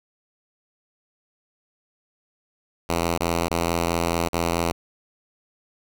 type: tone with dropouts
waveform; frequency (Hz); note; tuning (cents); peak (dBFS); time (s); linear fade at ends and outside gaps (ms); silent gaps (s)
5% pulse; 84.6; E2; +45; -10; 2.89-4.72; 5; 3.177-3.205 / 3.484-3.508 / 4.286-4.331
effects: none